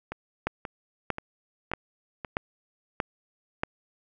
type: two click trains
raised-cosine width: 0.5 ms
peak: -19 / -11 dBFS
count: 5 / 6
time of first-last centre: 0.12-2.248 / 0.47-3.635 s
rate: 1.88 / 1.58 Hz
effects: none